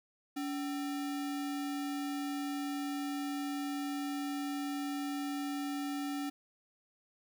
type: tone with sample-and-hold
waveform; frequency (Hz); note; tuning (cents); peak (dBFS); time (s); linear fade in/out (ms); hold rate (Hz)
sine; 284.5; C#4; +45; -34; 0.36-6.3; 10; 1050
effects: none